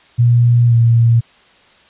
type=tone with pitch glide; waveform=sine; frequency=119.7 to 116.49 Hz; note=A#2 to A#2; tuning=+46 to -1 cents; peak=-7 dBFS; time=0.18-1.21 s; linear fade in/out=20 ms; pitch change=-47 cents; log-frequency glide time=0.67-0.75 s; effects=white hiss -48 dBFS RMS until 1.89 s + resampled to 8000 Hz